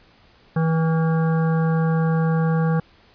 harmonic tone with a mistuned harmonic, 162.2 Hz, E3, 28 cents flat, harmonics 1 / 3 / 5 / 7 / 9 / 10, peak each -17 / -27 / -31 / -34 / -36 / -37 dBFS, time 0.56-2.8 s, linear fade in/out 5 ms, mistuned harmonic 9, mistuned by -65 cents, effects pink hiss -54 dBFS RMS until 3.14 s + resampled to 11025 Hz

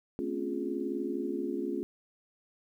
sine tone cluster, 219.5 / 257.9 / 278.6 / 351.1 / 415.4 Hz, A3 / C4 / C#4 / F4 / G#4, -4 / -25 / +9 / +9 / 0 cents, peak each -40 / -39 / -36 / -35 / -39 dBFS, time 0.19-1.83 s, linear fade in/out 0 ms, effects 11-bit

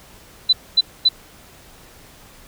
sine tone bursts, 4000 Hz, B7, 21 cents sharp, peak -9 dBFS, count 3, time 0.49-1.09 s, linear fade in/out 10 ms, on 40 ms, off 240 ms, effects pink hiss -46 dBFS RMS until 2.47 s

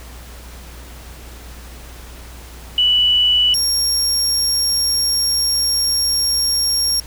sine / 30% pulse tone pair in turn, 2960 / 5562 Hz, F#7 / F8, 0 / -8 cents, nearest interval major seventh, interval 1092 cents, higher second, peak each -11 dBFS, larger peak neither, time 2.78-3.54 / 3.54-7 s, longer second, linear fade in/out 2 ms, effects added 60 Hz sine -35 dBFS peak until 7.06 s + pink hiss -40 dBFS RMS until 7.06 s

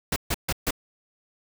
pink noise bursts, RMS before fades -25 dBFS, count 4, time 0.12-0.708 s, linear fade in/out 5 ms, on 42 ms, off 140 ms, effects none

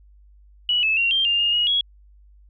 sine tone with pitch steps, 2935 / 2608 / 2753 / 3173 / 2803 / 2834 / 2889 / 3330 Hz, F#7 / E7 / F7 / G7 / F7 / F7 / F#7 / G#7, -15 / -19 / -25 / +20 / +6 / +25 / -42 / +4 cents, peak -17 dBFS, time 0.69-1.81 s, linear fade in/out 2 ms, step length 140 ms, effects added 50 Hz sine -48 dBFS peak until 2.49 s

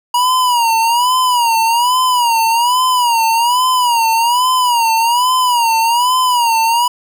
square tone with vibrato, 959 Hz, A#5, 49 cents sharp, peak -11 dBFS, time 0.14-6.88 s, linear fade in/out 5 ms, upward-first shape sine, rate 1.2 Hz, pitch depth 110 cents each way, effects none

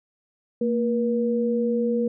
sine tone pair together, 229.7 / 479.5 Hz, A#3 / A#4, -25 / +49 cents, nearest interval octave + minor second, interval 1274 cents, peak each -23 dBFS, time 0.61-2.08 s, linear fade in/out 5 ms, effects none

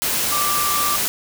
sine tone in noise, 1174.7 Hz, D6, in tune, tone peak -21 dBFS, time 0.32-0.96 s, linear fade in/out 0 ms, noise white, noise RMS -21 dBFS, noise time 0.02-1.08 s, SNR -3 dB, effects none

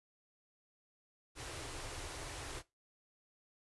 pink band-stop noise, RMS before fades -45 dBFS, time 1.35-2.63 s, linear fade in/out 50 ms, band 150 to 270 Hz, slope 96 dB/octave, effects noise-tail reverb RT60 0.2 s tail -18 dB re dry + resampled to 24000 Hz

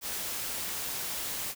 white noise, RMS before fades -35 dBFS, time 0.01-1.55 s, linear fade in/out 50 ms, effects none

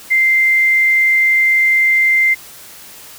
sine tone, 2088 Hz, C7, 4 cents flat, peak -9 dBFS, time 0.1-2.35 s, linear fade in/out 20 ms, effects white hiss -37 dBFS RMS until 3.18 s

